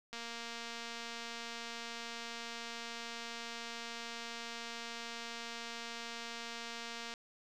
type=click train; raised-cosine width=0.2 ms; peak=-27 dBFS; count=1634; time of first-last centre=0.13-7.139 s; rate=233 Hz; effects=none